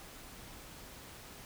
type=silence; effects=pink hiss -51 dBFS RMS until 1.45 s